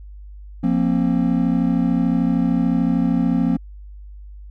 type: chord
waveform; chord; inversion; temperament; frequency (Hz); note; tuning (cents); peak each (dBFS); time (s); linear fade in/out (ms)
triangle; F suspended fourth; none; equal with one note detuned; 174.61 / 233.1 / 266.5; F3 / Bb3 / C4; 0 / 0 / +32; -18; 0.63-3.57; 10
effects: added 50 Hz sine -35 dBFS peak until 4.5 s